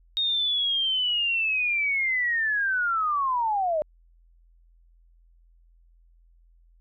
sine linear sweep, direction down, 3729 to 591 Hz, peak -22 dBFS, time 0.17-3.82 s, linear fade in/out 0 ms, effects added 42 Hz sine -55 dBFS peak until 6.8 s

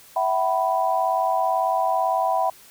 sine chord, E suspended second, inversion none, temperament equal with one note detuned, 659.3 / 757.3 / 987.8 Hz, E5 / F#5 / B5, 0 / +40 / 0 cents, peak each -24 / -22 / -24 dBFS, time 0.16-2.5 s, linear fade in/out 5 ms, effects white hiss -49 dBFS RMS until 2.7 s

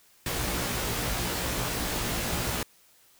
pink noise with comb filter, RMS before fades -30 dBFS, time 0.26-2.63 s, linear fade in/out 2 ms, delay 17 ms, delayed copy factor +0.75, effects white hiss -60 dBFS RMS until 3.19 s

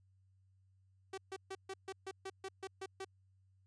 sawtooth tone bursts, 383.9 Hz, G4, 36 cents flat, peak -38 dBFS, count 11, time 1.13-3.047 s, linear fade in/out 5 ms, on 47 ms, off 140 ms, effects added 95 Hz sine -67 dBFS peak until 3.66 s + resampled to 22050 Hz

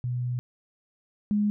sine tone pair in turn, 123.47 / 207.7 Hz, B2 / G#3, 0 / 0 cents, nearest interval major sixth, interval 900 cents, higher second, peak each -26 / -21 dBFS, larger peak second, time 0.04-0.39 / 1.31-1.5 s, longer first, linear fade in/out 0 ms, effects none

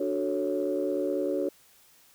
sine chord, D major seventh, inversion none, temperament equal, 293.7 / 370 / 440 / 554.4 Hz, D4 / F#4 / A4 / C#5, 0 / 0 / 0 / 0 cents, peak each -31 / -30 / -33 / -30 dBFS, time 0-1.49 s, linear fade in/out 5 ms, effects tanh soft clip ceiling -17 dBFS + white hiss -59 dBFS RMS until 2.14 s

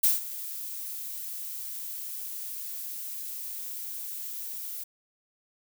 violet noise with ADSR envelope, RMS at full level -20 dBFS, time 0.03-4.84 s, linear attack 9 ms, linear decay 160 ms, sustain -17 dB, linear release 9 ms, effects none

